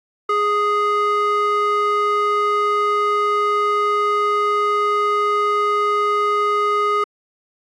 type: tone with band-pass filter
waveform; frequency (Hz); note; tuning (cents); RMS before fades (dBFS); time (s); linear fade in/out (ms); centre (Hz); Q
square; 414.7; G#4; -3; -18; 0.29-7.04; 5; 1100; 2.4
effects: AAC 64 kbps